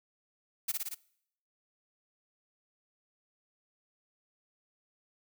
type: noise with echo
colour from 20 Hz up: blue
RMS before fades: -31 dBFS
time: 0.68-0.72 s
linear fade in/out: 10 ms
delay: 57 ms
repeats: 4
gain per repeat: -2 dB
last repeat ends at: 0.948 s
effects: noise-tail reverb RT60 0.7 s tail -22 dB re dry